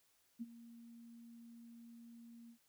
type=tone with ADSR envelope; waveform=sine; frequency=233.1 Hz; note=A#3; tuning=in tune; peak=-39 dBFS; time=0.39-2.58 s; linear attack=28 ms; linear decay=31 ms; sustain=-15 dB; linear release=83 ms; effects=white hiss -75 dBFS RMS until 2.68 s